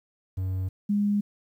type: tone pair in turn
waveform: triangle / sine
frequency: 93.6 / 204.9 Hz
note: F#2 / G#3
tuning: +20 / -23 cents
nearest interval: octave + major second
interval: 1357 cents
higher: second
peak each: -24 / -21 dBFS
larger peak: second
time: 0.37-0.69 / 0.89-1.21 s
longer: neither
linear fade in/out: 10 ms
effects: 10-bit